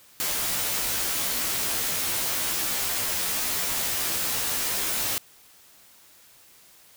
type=noise with comb filter; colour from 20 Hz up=white; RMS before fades=-27 dBFS; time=0.2-5.18 s; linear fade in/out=0 ms; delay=14 ms; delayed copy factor=-0.9; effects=white hiss -54 dBFS RMS until 6.96 s